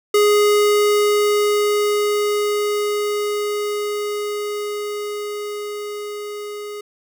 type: tone with level ramp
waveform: square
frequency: 415.3 Hz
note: G#4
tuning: in tune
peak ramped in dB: -12 to -29 dBFS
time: 0.14-6.81 s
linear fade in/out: 5 ms
effects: none